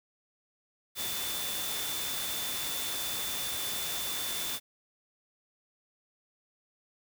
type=tone in noise; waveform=sine; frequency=3524 Hz; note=A7; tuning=2 cents sharp; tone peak=-38 dBFS; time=0.95-4.6 s; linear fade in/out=50 ms; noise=white; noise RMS=-35 dBFS; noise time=0.95-4.6 s; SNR=-6 dB; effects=none